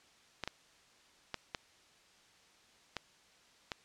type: clicks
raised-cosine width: 0.2 ms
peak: -19 dBFS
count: 6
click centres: 0.437 / 0.476 / 1.343 / 1.548 / 2.967 / 3.718 s
effects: white hiss -64 dBFS RMS until 3.84 s + low-pass 6000 Hz 12 dB/octave